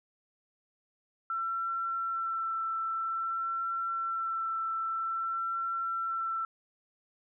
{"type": "tone with vibrato", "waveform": "sine", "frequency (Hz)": 1343, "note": "E6", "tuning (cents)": 32, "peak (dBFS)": -30, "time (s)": [1.3, 6.45], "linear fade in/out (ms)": 2, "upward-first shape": "sine", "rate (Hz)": 0.51, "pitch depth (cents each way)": 13, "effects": []}